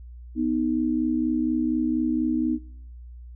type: tone pair together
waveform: sine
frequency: 246.9 / 311.1 Hz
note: B3 / D#4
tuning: 0 / 0 cents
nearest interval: major third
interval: 400 cents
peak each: -24 dBFS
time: 0.35-2.59 s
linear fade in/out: 50 ms
effects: noise-tail reverb RT60 0.8 s tail -25 dB re dry + added 60 Hz sine -39 dBFS peak until 3.35 s